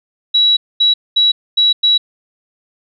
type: tone bursts at uneven times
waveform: sine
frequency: 3900 Hz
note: B7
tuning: 23 cents flat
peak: -8 dBFS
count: 5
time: 0.34-0.57 / 0.8-0.94 / 1.16-1.32 / 1.57-1.73 / 1.83-1.98 s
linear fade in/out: 10 ms
effects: none